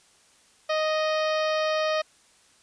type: harmonic tone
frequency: 622.3 Hz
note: D#5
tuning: in tune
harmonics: 1 / 2 / 3 / 4 / 5 / 6 / 7 / 8 / 9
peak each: -24 / -30 / -34 / -36 / -38 / -40 / -41 / -42 / -43 dBFS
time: 0.69-2.02 s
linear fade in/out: 10 ms
effects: white hiss -59 dBFS RMS until 2.62 s + resampled to 22050 Hz